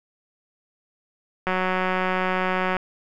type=click train; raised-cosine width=0.5 ms; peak=-9 dBFS; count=241; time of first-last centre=1.47-2.767 s; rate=185 Hz; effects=none